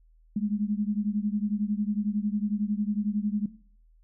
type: beating tone pair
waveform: sine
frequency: 204.2 / 215.2 Hz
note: G#3 / A3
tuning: -29 / -38 cents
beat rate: 11 Hz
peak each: -28 / -28 dBFS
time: 0.36-3.46 s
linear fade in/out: 5 ms
effects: noise-tail reverb RT60 0.5 s tail -18 dB re dry + added 40 Hz sine -56 dBFS peak until 4.03 s